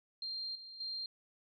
sine tone with level steps, 4186 Hz, C8, in tune, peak -38 / -48 / -38 dBFS, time 0.22-1.06 s, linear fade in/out 2 ms, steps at 0.55 / 0.8 s, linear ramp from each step 5 ms, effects none

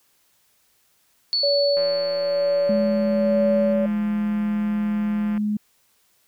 sine tone with exponential decay, 4440 Hz, C#8, 2 cents sharp, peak -18 dBFS, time 1.33-3.73 s, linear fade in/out 0 ms, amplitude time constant 520 ms
sine tone with tremolo, 570 Hz, C#5, 48 cents sharp, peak -17 dBFS, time 1.43-3.86 s, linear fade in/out 5 ms, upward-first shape sine, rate 1.1 Hz, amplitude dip 40%
click train, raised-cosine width 0.5 ms, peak -24 dBFS, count 625, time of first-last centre 1.77-5.377 s, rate 173 Hz
sine tone, 210 Hz, G#3, 19 cents sharp, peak -20 dBFS, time 2.69-5.57 s, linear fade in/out 5 ms
effects white hiss -63 dBFS RMS until 6.27 s

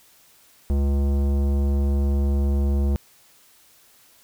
sine tone with tanh clipping, 70 Hz, C#2, 18 cents sharp, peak -20 dBFS, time 0.7-2.96 s, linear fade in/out 0 ms, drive 16 dB, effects white hiss -55 dBFS RMS until 4.23 s

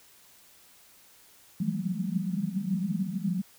pink band-pass noise, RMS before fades -30 dBFS, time 1.6-3.42 s, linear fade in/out 5 ms, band 170 to 210 Hz, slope 96 dB/octave, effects white hiss -57 dBFS RMS until 3.58 s

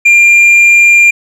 sine tone with tanh clipping, 2393 Hz, D7, 32 cents sharp, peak -3 dBFS, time 0.05-1.11 s, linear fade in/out 10 ms, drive 4 dB, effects none

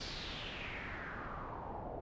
pink noise with low-pass filter sweep, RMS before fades -44 dBFS, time 0-2.01 s, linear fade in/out 10 ms, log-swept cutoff 4900 to 630 Hz, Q 3.5, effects resampled to 16000 Hz

